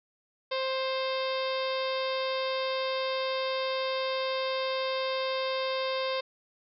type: harmonic tone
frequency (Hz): 526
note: C5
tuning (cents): +9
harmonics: 1 / 2 / 3 / 4 / 5 / 6 / 7 / 8 / 9 / 10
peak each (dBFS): -30 / -35 / -43 / -41 / -41 / -44 / -39 / -47 / -42 / -50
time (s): 0.51-6.21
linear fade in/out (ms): 10
effects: none